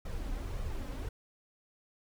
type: noise with flanger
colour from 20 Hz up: brown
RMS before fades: -37 dBFS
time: 0.05-1.09 s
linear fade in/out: 5 ms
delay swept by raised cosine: 1.6 to 3.9 ms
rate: 1.8 Hz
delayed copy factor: +0.55
effects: none